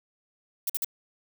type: noise bursts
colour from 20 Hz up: violet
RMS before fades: -28 dBFS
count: 3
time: 0.67-0.846 s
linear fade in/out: 2 ms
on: 26 ms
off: 49 ms
effects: none